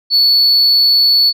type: tone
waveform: sine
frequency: 4435 Hz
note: C#8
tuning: in tune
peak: -5 dBFS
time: 0.1-1.33 s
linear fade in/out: 50 ms
effects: tanh soft clip ceiling -6 dBFS